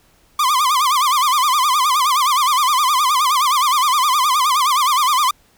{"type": "tone with vibrato", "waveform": "45% pulse", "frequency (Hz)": 1108.7, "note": "C#6", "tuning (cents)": 0, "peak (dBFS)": -13, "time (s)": [0.39, 5.31], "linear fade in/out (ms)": 5, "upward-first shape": "sine", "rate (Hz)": 9.6, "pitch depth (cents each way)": 180, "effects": ["pink hiss -55 dBFS RMS until 5.57 s"]}